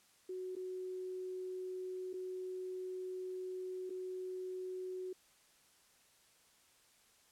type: tone with dropouts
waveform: sine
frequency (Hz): 370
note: F#4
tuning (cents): 0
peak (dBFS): -40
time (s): 0.29-5.13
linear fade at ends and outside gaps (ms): 5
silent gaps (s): 0.554-0.564 / 2.131-2.138 / 3.897-3.903
effects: white hiss -68 dBFS RMS until 7.31 s + low-pass 11000 Hz 12 dB/octave